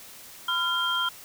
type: tone cluster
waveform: sine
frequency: 1014 / 1387 / 3191 Hz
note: B5 / F6 / G7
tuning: +45 / -12 / +30 cents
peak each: -31 / -27 / -27 dBFS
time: 0.48-1.09 s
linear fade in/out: 5 ms
effects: white hiss -46 dBFS RMS until 1.24 s

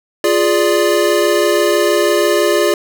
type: chord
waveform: square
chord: D diminished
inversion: first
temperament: equal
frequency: 349.2 / 415.3 / 587.3 Hz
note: F4 / Ab4 / D5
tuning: 0 / 0 / 0 cents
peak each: -16 dBFS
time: 0.24-2.74 s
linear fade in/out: 2 ms
effects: none

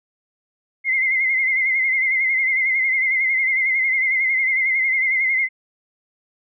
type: tone with vibrato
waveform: sine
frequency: 2093 Hz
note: C7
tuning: in tune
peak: -16 dBFS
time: 0.84-5.49 s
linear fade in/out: 50 ms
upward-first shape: sine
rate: 11 Hz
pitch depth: 56 cents each way
effects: none

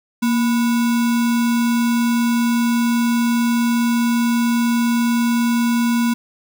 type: tone with sample-and-hold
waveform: sine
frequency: 234.7 Hz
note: A#3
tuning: 12 cents sharp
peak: -14 dBFS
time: 0.22-6.14 s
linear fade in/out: 10 ms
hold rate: 1225 Hz
effects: none

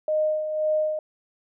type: tone with tremolo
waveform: sine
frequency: 617 Hz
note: D#5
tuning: 15 cents flat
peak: -19 dBFS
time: 0.08-0.99 s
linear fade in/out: 2 ms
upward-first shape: sine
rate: 1.9 Hz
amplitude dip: 55%
effects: none

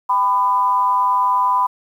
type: tone with amplitude modulation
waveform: sine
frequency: 1000 Hz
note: B5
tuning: 21 cents sharp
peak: -10 dBFS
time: 0.09-1.67 s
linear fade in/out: 10 ms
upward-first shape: sine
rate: 209 Hz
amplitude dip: 70%
effects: 8-bit

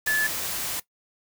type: tone in noise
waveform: sine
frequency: 1728 Hz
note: A6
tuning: 32 cents flat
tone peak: -20 dBFS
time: 0.07-0.27 s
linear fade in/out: 5 ms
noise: white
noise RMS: -30 dBFS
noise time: 0.06-0.8 s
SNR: +7 dB
effects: noise-tail reverb RT60 0.1 s tail -18 dB re dry

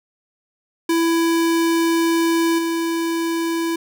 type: tone with level steps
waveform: square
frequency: 332.2 Hz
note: E4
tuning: 13 cents sharp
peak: -16 / -20 dBFS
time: 0.89-3.76 s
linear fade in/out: 5 ms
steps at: 2.58 s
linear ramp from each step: 10 ms
effects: none

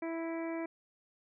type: harmonic tone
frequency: 329.6 Hz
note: E4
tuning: in tune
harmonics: 1 / 2 / 3 / 4 / 5 / 6 / 7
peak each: -36 / -41 / -47 / -54 / -53 / -51 / -50 dBFS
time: 0.02-0.66 s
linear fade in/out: 5 ms
effects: none

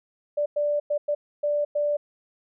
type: tone bursts at uneven times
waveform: sine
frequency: 587.3 Hz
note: D5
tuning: in tune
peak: -21 dBFS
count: 6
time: 0.37-0.46 / 0.56-0.8 / 0.9-0.98 / 1.08-1.15 / 1.43-1.65 / 1.75-1.97 s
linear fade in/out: 10 ms
effects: none

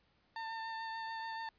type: tone with vibrato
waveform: 30% pulse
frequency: 899 Hz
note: A5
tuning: 37 cents sharp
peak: -37 dBFS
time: 0.36-1.49 s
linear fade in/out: 2 ms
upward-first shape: sine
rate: 6.9 Hz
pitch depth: 14 cents each way
effects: pink hiss -73 dBFS RMS until 1.58 s + resampled to 11025 Hz

